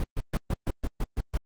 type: noise bursts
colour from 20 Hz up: brown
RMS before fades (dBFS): -26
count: 9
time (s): 0-1.373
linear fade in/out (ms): 2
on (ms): 37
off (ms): 130
effects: Opus 24 kbps